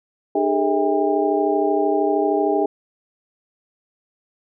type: tone cluster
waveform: sine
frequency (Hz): 300 / 401 / 434 / 644 / 803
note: D4 / G4 / A4 / E5 / G5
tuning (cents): +37 / +39 / -24 / -41 / +41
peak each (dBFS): -23 / -20 / -25 / -24 / -23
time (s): 0.35-2.66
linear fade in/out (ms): 5
effects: none